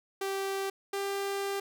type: tone pair in turn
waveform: sawtooth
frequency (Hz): 390 / 396.4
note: G4 / G4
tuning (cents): -9 / +19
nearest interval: unison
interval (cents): 28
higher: second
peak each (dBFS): -27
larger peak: neither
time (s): 0.21-0.7 / 0.93-1.6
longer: second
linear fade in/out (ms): 5
effects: none